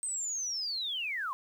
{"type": "linear sweep", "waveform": "sine", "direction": "down", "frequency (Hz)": [8372, 1003], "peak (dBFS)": -32, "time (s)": [0.03, 1.33], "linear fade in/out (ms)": 0, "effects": ["10-bit"]}